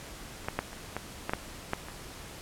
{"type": "clicks", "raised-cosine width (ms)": 0.5, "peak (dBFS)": [-30, -15, -12, -29, -17, -15, -12, -13, -26], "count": 9, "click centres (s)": [0.446, 0.485, 0.59, 0.731, 0.966, 1.295, 1.335, 1.734, 1.885], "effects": ["pink hiss -45 dBFS RMS until 2.41 s", "low-pass 12000 Hz 12 dB/octave"]}